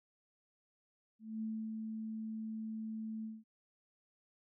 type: tone with ADSR envelope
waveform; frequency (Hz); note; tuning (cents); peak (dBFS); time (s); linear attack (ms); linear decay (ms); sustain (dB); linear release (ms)
sine; 220; A3; 0; -36; 1.19-3.44; 230; 280; -3; 200
effects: none